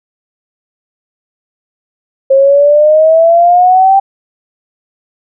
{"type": "exponential sweep", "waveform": "sine", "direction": "up", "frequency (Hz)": [534, 788], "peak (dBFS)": -3, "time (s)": [2.3, 4], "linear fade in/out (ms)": 10, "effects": []}